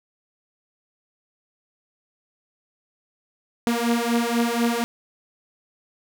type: beating tone pair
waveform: sawtooth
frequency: 233.1 / 237.2 Hz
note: A#3 / A#3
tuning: 0 / +30 cents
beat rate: 4.1 Hz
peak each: -19 dBFS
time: 3.67-4.84 s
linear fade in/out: 0 ms
effects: none